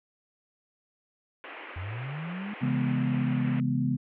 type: band-pass noise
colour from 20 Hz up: white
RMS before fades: -43 dBFS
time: 1.44-3.6 s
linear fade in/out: 0 ms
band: 270 to 2700 Hz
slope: 48 dB/octave
type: linear sweep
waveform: sine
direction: up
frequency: 83.3 to 212.6 Hz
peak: -33 dBFS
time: 1.76-2.54 s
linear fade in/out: 5 ms
type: chord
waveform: sine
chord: C# minor seventh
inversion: none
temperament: equal with one note detuned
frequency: 135.04 / 164.81 / 207.7 / 246.9 Hz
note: C#3 / E3 / G#3 / B3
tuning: -45 / 0 / 0 / 0 cents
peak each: -28 / -34 / -32 / -28 dBFS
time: 2.61-3.97 s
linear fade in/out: 20 ms
effects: none